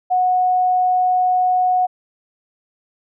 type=tone; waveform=sine; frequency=733 Hz; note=F#5; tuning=16 cents flat; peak=-13 dBFS; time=0.1-1.87 s; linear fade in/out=20 ms; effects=none